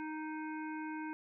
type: harmonic tone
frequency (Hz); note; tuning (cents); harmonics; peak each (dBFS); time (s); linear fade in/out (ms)
310.8; D#4; -2; 1 / 3 / 5 / 7 / 8; -40 / -45 / -48 / -54 / -57; 0-1.13; 0
effects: none